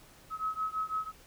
sine beating tone pair, 1280 / 1286 Hz, D#6 / E6, +49 / -43 cents, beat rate 6 Hz, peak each -34 / -35 dBFS, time 0.3-1.12 s, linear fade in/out 50 ms, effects pink hiss -57 dBFS RMS until 1.26 s

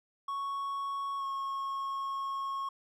triangle tone with pitch glide, 1108.7 to 1092.2 Hz, C#6 to C#6, 0 to -26 cents, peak -31 dBFS, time 0.28-2.69 s, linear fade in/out 5 ms, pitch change -26 cents, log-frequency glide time 1.18-1.24 s, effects none

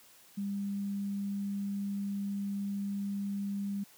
sine tone, 200 Hz, G3, 35 cents sharp, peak -32 dBFS, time 0.37-3.84 s, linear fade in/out 10 ms, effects white hiss -59 dBFS RMS until 3.97 s + high-pass 80 Hz 12 dB/octave

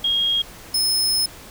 sine / sawtooth tone pair in turn, 3262 / 5191 Hz, G#7 / E8, -32 / -27 cents, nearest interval minor sixth, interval 805 cents, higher second, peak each -17 / -15 dBFS, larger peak second, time 0.04-0.42 / 0.74-1.26 s, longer second, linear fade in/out 5 ms, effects pink hiss -41 dBFS RMS until 1.5 s

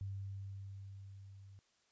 sine tone with level ramp, 98 Hz, G2, in tune, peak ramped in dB -39 to -54 dBFS, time 0.01-1.59 s, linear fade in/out 0 ms, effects white hiss -75 dBFS RMS until 1.91 s + resampled to 16000 Hz

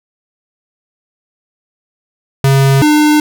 square tone pair in turn, 136.3 / 301 Hz, C#3 / D4, -29 / +43 cents, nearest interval octave + major second, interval 1372 cents, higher second, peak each -7 dBFS, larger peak neither, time 2.44-2.82 / 2.82-3.2 s, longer neither, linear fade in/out 2 ms, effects none

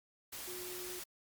sine tone in noise, 361.4 Hz, F#4, 41 cents flat, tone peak -46 dBFS, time 0.47-1 s, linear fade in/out 10 ms, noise white, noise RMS -45 dBFS, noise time 0.32-1.04 s, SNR -4 dB, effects Opus 48 kbps

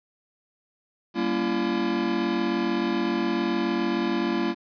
square chord, G diminished seventh, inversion none, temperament just, 196 / 235.2 / 282.2 / 338.7 Hz, G3 / Bb3 / Db4 / Fb4, 0 / +16 / +31 / +47 cents, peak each -32 / -29 / -32 / -27 dBFS, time 1.14-4.55 s, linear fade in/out 50 ms, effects resampled to 11025 Hz + 9-bit

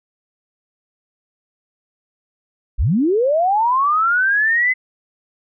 sine linear sweep, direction up, 33 to 2053 Hz, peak -13 dBFS, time 2.78-4.74 s, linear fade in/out 20 ms, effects none

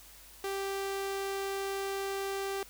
sawtooth tone, 392 Hz, G4, in tune, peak -29 dBFS, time 0.44-2.63 s, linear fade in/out 2 ms, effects added 50 Hz sine -59 dBFS peak until 2.69 s + white hiss -54 dBFS RMS until 2.69 s

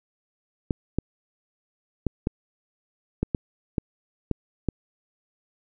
clicks, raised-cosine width 3 ms, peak -10 dBFS, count 9, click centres 0.708 / 0.986 / 2.067 / 2.271 / 3.23 / 3.348 / 3.782 / 4.313 / 4.687 s, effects none

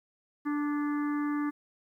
harmonic tone with a mistuned harmonic, 293.7 Hz, D4, in tune, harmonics 1 / 3 / 4 / 5 / 6 / 7, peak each -28 / -44 / -39 / -49 / -44 / -50 dBFS, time 0.45-1.51 s, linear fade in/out 20 ms, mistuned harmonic 6, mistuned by -30 cents, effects 11-bit

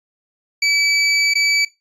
25% pulse tone with dropouts, 2300 Hz, D7, 37 cents flat, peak -10 dBFS, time 0.62-1.65 s, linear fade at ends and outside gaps 5 ms, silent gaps 1.338-1.353 s, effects noise-tail reverb RT60 0.2 s tail -17 dB re dry + resampled to 24000 Hz

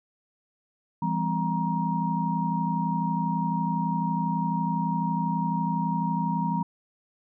sine tone cluster, 168.7 / 200.7 / 254.7 / 943 Hz, E3 / G3 / C4 / A#5, +40 / +41 / -46 / +20 cents, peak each -28 / -30 / -33 / -28 dBFS, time 1.02-6.63 s, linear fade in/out 5 ms, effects none

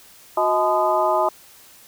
sine tone cluster, 365.8 / 632 / 858 / 1018 / 1231 Hz, F#4 / D#5 / A5 / C6 / D#6, -20 / +27 / -44 / -48 / -19 cents, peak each -26 / -20 / -22 / -23 / -25 dBFS, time 0.37-1.29 s, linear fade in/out 5 ms, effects white hiss -48 dBFS RMS until 1.87 s

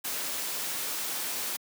white noise, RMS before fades -33 dBFS, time 0.04-1.57 s, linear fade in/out 10 ms, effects high-pass 200 Hz 12 dB/octave

